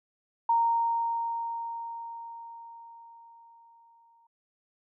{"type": "tone with exponential decay", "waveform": "sine", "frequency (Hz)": 927, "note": "A#5", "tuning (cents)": -10, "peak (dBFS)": -20, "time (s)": [0.49, 4.27], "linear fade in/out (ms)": 5, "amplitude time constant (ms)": 820, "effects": []}